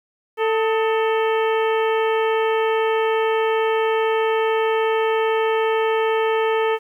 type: harmonic tone with a mistuned harmonic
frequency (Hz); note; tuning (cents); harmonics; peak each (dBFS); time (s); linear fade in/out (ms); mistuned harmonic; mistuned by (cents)
444.4; A4; +17; 1 / 2 / 3 / 4 / 5 / 6 / 7; -18 / -24 / -28 / -30 / -32 / -34 / -35; 0.37-6.79; 50; 3; -76
effects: 9-bit